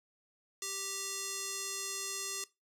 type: tone with band-pass filter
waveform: square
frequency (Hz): 391.7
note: G4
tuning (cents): -1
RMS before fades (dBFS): -39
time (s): 0.62-2.44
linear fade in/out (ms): 2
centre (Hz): 7100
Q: 1.6
effects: noise-tail reverb RT60 0.2 s tail -17 dB re dry